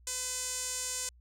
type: tone with band-pass filter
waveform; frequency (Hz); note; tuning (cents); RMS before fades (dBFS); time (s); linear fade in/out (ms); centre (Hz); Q
sawtooth; 505; B4; +39; -36; 0.07-1.09; 2; 7500; 2.9
effects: added 60 Hz sine -56 dBFS peak until 1.2 s